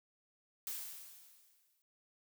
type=noise with exponential decay; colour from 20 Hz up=blue; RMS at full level=-40 dBFS; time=0.67-1.82 s; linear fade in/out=1 ms; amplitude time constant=250 ms; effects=none